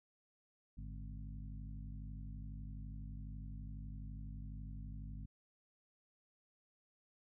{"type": "harmonic tone with a mistuned harmonic", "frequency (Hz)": 52, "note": "G#1", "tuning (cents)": 3, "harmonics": [1, 2, 3, 4, 5], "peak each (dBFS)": [-46, -52, -53, -56, -60], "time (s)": [0.77, 5.26], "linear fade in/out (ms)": 10, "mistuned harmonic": 3, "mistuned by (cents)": -110, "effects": []}